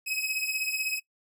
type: beating tone pair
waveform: sawtooth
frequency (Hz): 2540 / 2556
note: D#7 / D#7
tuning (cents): +35 / +46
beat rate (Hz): 16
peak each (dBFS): -28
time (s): 0.06-1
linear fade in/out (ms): 20
effects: noise-tail reverb RT60 0.1 s tail -20 dB re dry